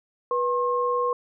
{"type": "tone pair together", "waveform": "sine", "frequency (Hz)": [488.6, 1071.2], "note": ["B4", "C6"], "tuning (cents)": [-19, 40], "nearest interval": "octave + major second", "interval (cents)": 1359, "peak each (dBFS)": -24, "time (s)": [0.31, 1.13], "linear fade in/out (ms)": 2, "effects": []}